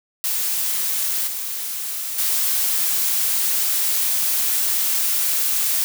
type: noise with level steps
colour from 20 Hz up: blue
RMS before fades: -22 / -27 / -20 dBFS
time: 0.24-5.84 s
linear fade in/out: 0 ms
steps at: 1.27 / 2.18 s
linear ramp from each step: 5 ms
effects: none